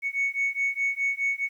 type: beating tone pair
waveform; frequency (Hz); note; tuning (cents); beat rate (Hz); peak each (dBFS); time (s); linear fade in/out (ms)
sine; 2217 / 2221.8; C#7 / C#7; 0 / +3; 4.8; -26; 0.02-1.49; 50
effects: tanh soft clip ceiling -19 dBFS + 10-bit